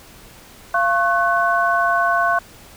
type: tone cluster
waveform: sine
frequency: 689 / 1092 / 1500 Hz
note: F5 / C#6 / F#6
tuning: -24 / -26 / +23 cents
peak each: -19 dBFS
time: 0.74-2.39 s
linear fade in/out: 5 ms
effects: pink hiss -44 dBFS RMS until 2.76 s